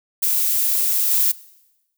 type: noise with level steps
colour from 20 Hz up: violet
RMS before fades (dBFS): -19 / -17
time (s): 0.22-1.32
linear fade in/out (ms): 10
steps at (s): 1.1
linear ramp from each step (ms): 20
effects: noise-tail reverb RT60 1.0 s tail -21 dB re dry